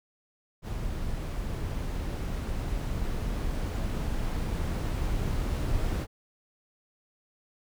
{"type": "noise with level ramp", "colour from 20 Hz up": "brown", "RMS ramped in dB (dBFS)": [-33, -28], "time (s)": [0.62, 6.07], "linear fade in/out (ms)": 50, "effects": []}